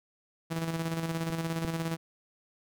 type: tone with tremolo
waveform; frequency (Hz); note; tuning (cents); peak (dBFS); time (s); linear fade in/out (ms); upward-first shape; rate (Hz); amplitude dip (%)
sawtooth; 164.3; E3; -5; -25; 0.5-1.97; 20; square; 17; 45
type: clicks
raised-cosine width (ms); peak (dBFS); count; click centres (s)
3; -28 / -20; 2; 1.302 / 1.649
effects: none